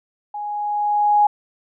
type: tone with level ramp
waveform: sine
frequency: 830.6 Hz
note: G#5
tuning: in tune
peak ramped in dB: -26 to -10 dBFS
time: 0.34-1.27 s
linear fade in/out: 5 ms
effects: none